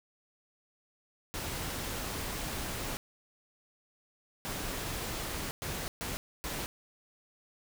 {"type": "noise bursts at uneven times", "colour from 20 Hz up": "pink", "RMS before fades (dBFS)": -37, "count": 5, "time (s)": [[1.34, 2.97], [4.45, 5.51], [5.62, 5.88], [6.01, 6.17], [6.44, 6.66]], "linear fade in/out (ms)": 0, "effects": []}